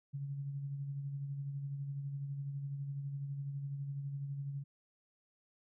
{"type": "tone with tremolo", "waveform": "sine", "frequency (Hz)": 140, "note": "C#3", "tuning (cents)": 18, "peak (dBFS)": -36, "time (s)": [0.13, 4.64], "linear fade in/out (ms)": 20, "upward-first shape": "sine", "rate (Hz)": 12, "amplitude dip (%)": 40, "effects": []}